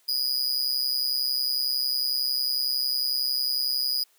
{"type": "tone with amplitude modulation", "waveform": "45% pulse", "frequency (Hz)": 4920, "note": "D#8", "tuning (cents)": -20, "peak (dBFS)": -19, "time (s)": [0.08, 4.04], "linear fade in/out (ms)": 10, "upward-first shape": "sine", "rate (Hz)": 131, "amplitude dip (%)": 95, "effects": ["white hiss -63 dBFS RMS until 4.18 s", "high-pass 400 Hz 12 dB/octave"]}